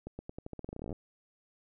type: accelerating click train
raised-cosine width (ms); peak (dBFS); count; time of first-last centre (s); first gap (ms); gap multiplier
2; -27; 20; 0.07-0.928; 120; 0.87
effects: none